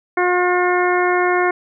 harmonic tone, 358.6 Hz, F4, 46 cents sharp, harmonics 1 / 2 / 3 / 4 / 5 / 6, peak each -17 / -20 / -22 / -23 / -24 / -25 dBFS, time 0.17-1.51 s, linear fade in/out 5 ms, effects none

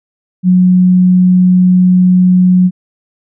sine tone, 182.3 Hz, F#3, 25 cents flat, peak -4 dBFS, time 0.43-2.71 s, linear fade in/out 50 ms, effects none

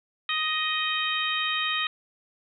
harmonic tone, 624 Hz, D#5, 5 cents sharp, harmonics 2 / 3 / 4 / 5 / 6, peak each -31 / -31 / -31 / -31 / -31 dBFS, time 0.29-1.87 s, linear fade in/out 2 ms, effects none

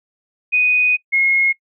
sine tone pair in turn, 2489 / 2159 Hz, D#7 / C#7, 0 / -46 cents, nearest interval major second, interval 246 cents, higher first, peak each -12 dBFS, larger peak neither, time 0.52-0.97 / 1.12-1.53 s, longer first, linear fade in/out 20 ms, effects noise-tail reverb RT60 0.1 s tail -21 dB re dry

